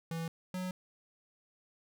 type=tone pair in turn; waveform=square; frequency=164.81 / 183.72 Hz; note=E3 / F#3; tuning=0 / -12 cents; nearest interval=major second; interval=188 cents; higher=second; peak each=-36 / -36 dBFS; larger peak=neither; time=0.11-0.28 / 0.54-0.71 s; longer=neither; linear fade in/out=2 ms; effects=none